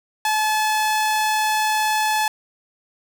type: tone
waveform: sawtooth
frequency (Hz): 861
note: A5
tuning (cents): -38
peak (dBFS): -14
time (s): 0.25-2.28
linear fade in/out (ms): 2
effects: none